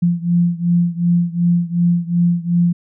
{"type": "beating tone pair", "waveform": "sine", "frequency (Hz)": [172.1, 174.8], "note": ["F3", "F3"], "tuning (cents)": [-25, 2], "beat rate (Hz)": 2.7, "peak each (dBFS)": [-15, -17], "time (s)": [0.02, 2.73], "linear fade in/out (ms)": 10, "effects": []}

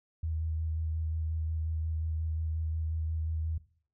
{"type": "tone with vibrato", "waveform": "sine", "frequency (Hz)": 79.8, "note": "D#2", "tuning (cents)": 44, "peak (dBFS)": -30, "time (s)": [0.23, 3.58], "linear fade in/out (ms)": 5, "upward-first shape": "square", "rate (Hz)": 5.6, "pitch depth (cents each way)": 15, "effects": ["noise-tail reverb RT60 0.5 s tail -17 dB re dry"]}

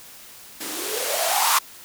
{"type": "noise with band-pass filter sweep", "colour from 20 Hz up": "violet", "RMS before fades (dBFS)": -23, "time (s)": [0.6, 1.59], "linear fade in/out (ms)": 10, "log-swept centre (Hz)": [260, 1100], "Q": 8.2, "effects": ["white hiss -44 dBFS RMS until 1.84 s"]}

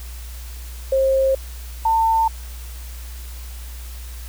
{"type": "tone pair in turn", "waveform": "sine", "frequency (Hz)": [534, 898.1], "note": ["C5", "A5"], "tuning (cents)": [35, 35], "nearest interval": "major sixth", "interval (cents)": 900, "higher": "second", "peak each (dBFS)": -14, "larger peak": "neither", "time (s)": [[0.92, 1.35], [1.85, 2.28]], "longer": "neither", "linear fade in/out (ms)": 5, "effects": ["added 60 Hz sine -31 dBFS peak until 4.28 s", "white hiss -42 dBFS RMS until 4.28 s"]}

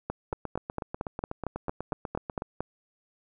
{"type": "two click trains", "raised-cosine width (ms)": 1, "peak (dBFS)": [-19, -16], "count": [18, 12], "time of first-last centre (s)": [[0.33, 2.421], [0.1, 2.606]], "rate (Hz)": [8.13, 4.39], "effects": []}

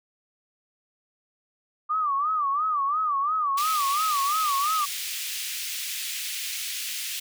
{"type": "tone with vibrato", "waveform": "sine", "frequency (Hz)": 1185, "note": "D6", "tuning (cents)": 15, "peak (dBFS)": -22, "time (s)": [1.89, 4.86], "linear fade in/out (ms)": 20, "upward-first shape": "sine", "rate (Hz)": 2.9, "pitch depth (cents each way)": 140}
{"type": "high-pass noise", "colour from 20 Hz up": "pink", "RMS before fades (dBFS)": -32, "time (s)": [3.57, 7.2], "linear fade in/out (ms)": 10, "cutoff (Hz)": 2300, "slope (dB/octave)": 24}
{"effects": []}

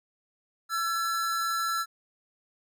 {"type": "tone pair together", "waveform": "square", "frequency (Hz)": [1344.5, 1694], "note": ["E6", "G#6"], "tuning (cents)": [34, 34], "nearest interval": "major third", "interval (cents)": 400, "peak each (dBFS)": [-28, -36], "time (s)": [0.69, 1.86], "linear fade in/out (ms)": 50, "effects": []}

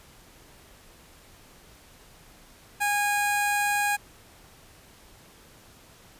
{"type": "tone with notch filter", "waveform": "15% pulse", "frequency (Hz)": 821, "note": "G#5", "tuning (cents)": -20, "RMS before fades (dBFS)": -25, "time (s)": [2.8, 3.97], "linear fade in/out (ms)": 20, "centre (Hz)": 3500, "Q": 1.9, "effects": ["pink hiss -53 dBFS RMS until 6.19 s", "resampled to 32000 Hz"]}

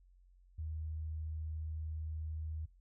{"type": "tone", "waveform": "sine", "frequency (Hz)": 78.6, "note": "D#2", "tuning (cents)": 18, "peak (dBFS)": -38, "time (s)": [0.58, 2.66], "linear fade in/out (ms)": 10, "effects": ["noise-tail reverb RT60 0.2 s tail -23 dB re dry", "added 45 Hz sine -61 dBFS peak until 2.8 s"]}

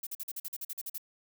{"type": "noise bursts", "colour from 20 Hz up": "violet", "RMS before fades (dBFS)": -38, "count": 12, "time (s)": [0.03, 0.981], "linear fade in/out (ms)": 5, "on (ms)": 38, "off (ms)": 45, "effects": []}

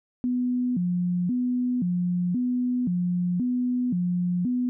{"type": "tone with vibrato", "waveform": "sine", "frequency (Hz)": 210, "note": "G#3", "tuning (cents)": 19, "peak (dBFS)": -22, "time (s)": [0.24, 4.69], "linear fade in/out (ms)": 0, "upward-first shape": "square", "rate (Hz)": 0.95, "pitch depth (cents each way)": 290, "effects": []}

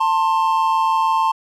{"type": "tone pair together", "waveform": "triangle", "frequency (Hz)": [891, 1057.4], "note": ["A5", "C6"], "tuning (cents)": [22, 18], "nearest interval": "minor third", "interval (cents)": 296, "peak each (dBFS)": [-15, -16], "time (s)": [0, 1.32], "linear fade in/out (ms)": 10, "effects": []}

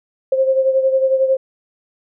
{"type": "beating tone pair", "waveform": "sine", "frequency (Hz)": [528, 539], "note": ["C5", "C#5"], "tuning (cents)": [16, -49], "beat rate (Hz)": 11, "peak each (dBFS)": [-13, -20], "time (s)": [0.32, 1.37], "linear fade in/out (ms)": 5, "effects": []}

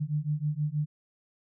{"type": "beating tone pair", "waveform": "sine", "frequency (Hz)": [146.83, 153.13], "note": ["D3", "D#3"], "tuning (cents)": [0, -27], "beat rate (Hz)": 6.3, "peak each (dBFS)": -30, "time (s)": [0, 0.86], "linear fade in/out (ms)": 20, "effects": []}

